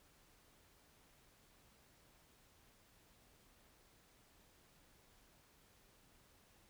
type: silence
effects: pink hiss -69 dBFS RMS until 6.69 s